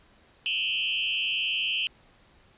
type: tone with frequency modulation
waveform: sine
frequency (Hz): 2862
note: F7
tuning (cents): +42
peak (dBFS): -25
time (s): 0.46-1.87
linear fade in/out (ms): 0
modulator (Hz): 101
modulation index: 3.1
effects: pink hiss -59 dBFS RMS until 2.57 s + resampled to 8000 Hz

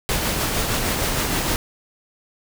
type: noise with tremolo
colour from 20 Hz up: pink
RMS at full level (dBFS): -21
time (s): 0.09-1.56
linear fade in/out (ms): 0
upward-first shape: sine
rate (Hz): 6.5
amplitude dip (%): 30
effects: none

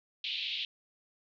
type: band-pass noise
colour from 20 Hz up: pink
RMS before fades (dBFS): -36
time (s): 0.24-0.65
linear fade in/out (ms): 2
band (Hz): 2600 to 4000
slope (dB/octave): 48
effects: none

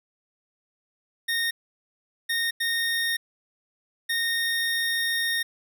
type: tone bursts at uneven times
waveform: 25% pulse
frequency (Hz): 1847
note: A#6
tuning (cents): -16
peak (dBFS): -20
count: 4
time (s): 1.28-1.51 / 2.29-2.51 / 2.6-3.17 / 4.09-5.43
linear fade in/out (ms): 10
effects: none

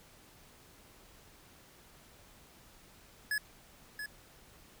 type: tone with echo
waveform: square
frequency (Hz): 1700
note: G#6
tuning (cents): +40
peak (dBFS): -31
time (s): 3.31-3.38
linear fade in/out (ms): 2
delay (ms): 680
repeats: 1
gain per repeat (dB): -8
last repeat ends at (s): 4.06
effects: pink hiss -59 dBFS RMS until 4.8 s

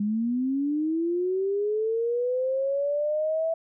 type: linear sweep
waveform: sine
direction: up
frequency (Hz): 201.6 to 659.3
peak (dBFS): -23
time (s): 0-3.54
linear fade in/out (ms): 5
effects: none

